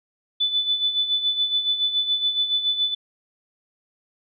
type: tone with tremolo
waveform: sine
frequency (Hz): 3493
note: A7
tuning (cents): -13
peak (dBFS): -17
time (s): 0.4-2.95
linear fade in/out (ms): 10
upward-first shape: sine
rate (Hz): 7.1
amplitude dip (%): 65
effects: none